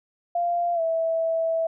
sine tone with pitch glide, 694 to 655 Hz, F5 to E5, -11 to -11 cents, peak -21 dBFS, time 0.35-1.67 s, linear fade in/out 5 ms, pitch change -100 cents, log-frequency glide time 0.74-0.81 s, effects none

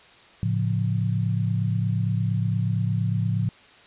sine chord, A augmented, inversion none, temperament equal, 110 / 138.59 / 174.61 Hz, A2 / C#3 / E#3, 0 / 0 / 0 cents, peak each -23 / -28 / -27 dBFS, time 0.43-3.49 s, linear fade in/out 0 ms, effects white hiss -51 dBFS RMS until 3.86 s + resampled to 8000 Hz

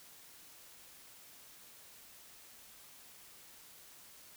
silence, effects white hiss -57 dBFS RMS until 4.36 s

